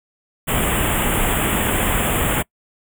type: band-stop noise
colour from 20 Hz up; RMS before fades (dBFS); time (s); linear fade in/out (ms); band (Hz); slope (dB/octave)
pink; -19; 0.47-2.43; 20; 3400 to 7300; 96
effects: noise-tail reverb RT60 0.1 s tail -25 dB re dry